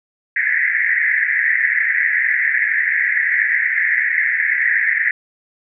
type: band-pass noise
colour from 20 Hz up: pink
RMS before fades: -17 dBFS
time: 0.36-5.11 s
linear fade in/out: 2 ms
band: 1700 to 2100 Hz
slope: 96 dB/octave
effects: none